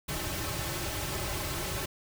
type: noise with comb filter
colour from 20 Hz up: pink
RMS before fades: -34 dBFS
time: 0.08-1.86 s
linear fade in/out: 10 ms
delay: 4.2 ms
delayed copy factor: -0.75
effects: none